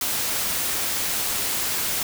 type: noise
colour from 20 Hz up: white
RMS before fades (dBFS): -25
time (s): 0.01-2.03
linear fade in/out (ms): 2
effects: none